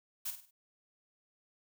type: noise with echo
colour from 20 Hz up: blue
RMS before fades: -37 dBFS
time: 0.25-0.31 s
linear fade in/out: 10 ms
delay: 50 ms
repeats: 4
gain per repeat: -8 dB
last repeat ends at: 0.51 s
effects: none